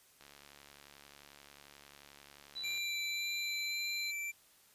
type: click train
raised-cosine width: 0.2 ms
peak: -37 dBFS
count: 184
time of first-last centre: 0.21-2.777 s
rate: 71.3 Hz
type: tone with pitch glide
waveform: sine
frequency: 3965 to 4065 Hz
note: B7 to B7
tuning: +6 to +49 cents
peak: -39 dBFS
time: 2.55-4.12 s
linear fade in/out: 20 ms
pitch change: +43 cents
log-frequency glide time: 2.85-3.92 s
type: tone with vibrato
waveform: square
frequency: 2349 Hz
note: D7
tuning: in tune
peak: -38 dBFS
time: 2.63-4.32 s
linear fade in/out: 20 ms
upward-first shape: sine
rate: 1.8 Hz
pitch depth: 11 cents each way
effects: white hiss -65 dBFS RMS until 4.74 s + resampled to 32000 Hz